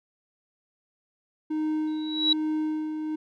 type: tone with tremolo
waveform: triangle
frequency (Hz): 309.6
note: D#4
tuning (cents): -9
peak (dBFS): -22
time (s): 1.5-3.16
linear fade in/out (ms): 10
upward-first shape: sine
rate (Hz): 1.2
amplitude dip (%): 45
type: tone with exponential growth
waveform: sine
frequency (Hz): 3900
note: B7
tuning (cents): -23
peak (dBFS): -16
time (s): 1.87-2.33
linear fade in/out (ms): 5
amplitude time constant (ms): 100
effects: none